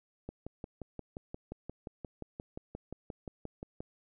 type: click train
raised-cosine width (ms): 2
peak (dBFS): -27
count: 21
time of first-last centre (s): 0.29-3.805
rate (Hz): 5.69
effects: none